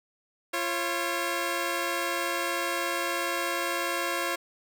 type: tone pair together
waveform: 10% pulse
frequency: 343.3 / 545 Hz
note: F4 / C#5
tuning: -30 / -29 cents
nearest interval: minor sixth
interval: 801 cents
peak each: -22 dBFS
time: 0.53-4.36 s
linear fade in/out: 10 ms
effects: none